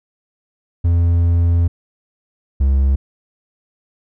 triangle tone pair in turn, 85.4 / 67.78 Hz, F2 / C#2, -38 / -38 cents, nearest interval major third, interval 400 cents, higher first, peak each -9 dBFS, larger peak neither, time 0.84-1.68 / 2.6-2.96 s, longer first, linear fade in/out 10 ms, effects none

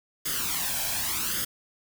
white noise with flanger, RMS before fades -29 dBFS, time 0.25-1.45 s, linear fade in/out 10 ms, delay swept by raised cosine 0.6 to 1.26 ms, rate 0.86 Hz, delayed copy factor +0.7, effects none

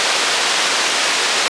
white band-pass noise, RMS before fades -17 dBFS, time 0-1.48 s, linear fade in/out 0 ms, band 410 to 4600 Hz, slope 12 dB/octave, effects resampled to 22050 Hz

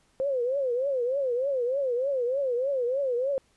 sine tone with vibrato, 519 Hz, C5, 14 cents flat, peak -24 dBFS, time 0.2-3.38 s, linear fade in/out 0 ms, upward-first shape triangle, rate 3.3 Hz, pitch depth 180 cents each way, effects pink hiss -66 dBFS RMS until 3.56 s + resampled to 24000 Hz

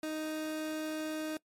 30% pulse tone, 311.1 Hz, D#4, in tune, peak -32 dBFS, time 0.03-1.37 s, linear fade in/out 2 ms, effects noise-tail reverb RT60 0.1 s tail -23 dB re dry + MP3 64 kbps

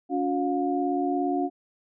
sine tone cluster, 282.5 / 359.7 / 712 Hz, C#4 / F#4 / F5, +33 / -49 / +33 cents, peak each -26 / -29 / -28 dBFS, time 0.09-1.5 s, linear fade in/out 50 ms, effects none

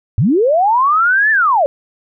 sine linear two-way sweep, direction up then down, 85.3 to 1791 to 534 Hz, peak -9 dBFS, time 0.18-1.66 s, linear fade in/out 0 ms, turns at 1.31 s, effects none

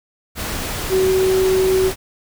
sine tone in noise, 377 Hz, F#4, 32 cents sharp, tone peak -13 dBFS, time 0.89-1.92 s, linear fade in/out 50 ms, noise pink, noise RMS -25 dBFS, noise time 0.35-1.96 s, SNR +9 dB, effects none

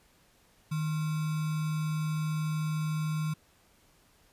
sine tone with sample-and-hold, 155.56 Hz, D#3, in tune, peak -28 dBFS, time 0.71-3.34 s, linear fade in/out 10 ms, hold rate 1225 Hz, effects pink hiss -64 dBFS RMS until 4.32 s + resampled to 32000 Hz

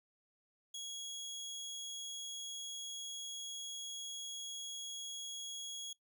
25% pulse tone, 3322 Hz, G#7, in tune, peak -39 dBFS, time 0.74-5.93 s, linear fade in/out 5 ms, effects noise-tail reverb RT60 0.1 s tail -18 dB re dry

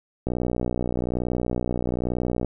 click train, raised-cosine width 2 ms, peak -12 dBFS, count 134, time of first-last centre 0.27-2.447 s, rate 61.1 Hz, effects none

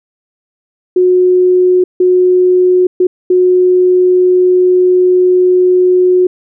sine tone bursts at uneven times, 364.4 Hz, F#4, 26 cents flat, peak -5 dBFS, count 4, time 0.96-1.84 / 2-2.87 / 3-3.07 / 3.3-6.27 s, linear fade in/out 5 ms, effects none

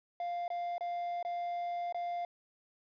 triangle tone with dropouts, 698.5 Hz, F5, in tune, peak -32 dBFS, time 0.2-2.25 s, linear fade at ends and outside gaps 2 ms, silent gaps 0.48-0.502 / 0.781-0.808 / 1.228-1.249 / 1.925-1.945 s, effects resampled to 11025 Hz + 11-bit

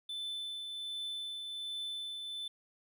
triangle tone with tremolo, 3520 Hz, A7, in tune, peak -35 dBFS, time 0.09-2.48 s, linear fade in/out 5 ms, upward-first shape triangle, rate 1.3 Hz, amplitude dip 35%, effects none

